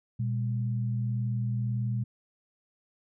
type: tone pair together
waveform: sine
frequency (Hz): 119.9 / 201.6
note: A#2 / G3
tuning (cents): +49 / +49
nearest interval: major sixth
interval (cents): 900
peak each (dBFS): -27 / -36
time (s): 0.19-2.04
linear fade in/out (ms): 10
effects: none